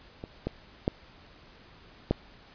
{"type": "clicks", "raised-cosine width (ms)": 2, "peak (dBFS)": [-24, -16, -11, -10], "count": 4, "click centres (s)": [0.239, 0.47, 0.879, 2.11], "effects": ["pink hiss -54 dBFS RMS until 2.54 s", "resampled to 11025 Hz"]}